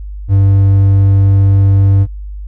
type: tone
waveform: triangle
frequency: 98.1 Hz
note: G2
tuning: 2 cents sharp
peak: -3 dBFS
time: 0.28-2.07 s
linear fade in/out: 50 ms
effects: added 50 Hz sine -22 dBFS peak until 2.47 s